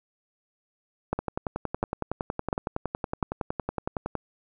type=two click trains; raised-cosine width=1 ms; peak=-11 / -14 dBFS; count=4 / 33; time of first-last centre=1.13-3.228 / 1.19-4.153 s; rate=1.43 / 10.8 Hz; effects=none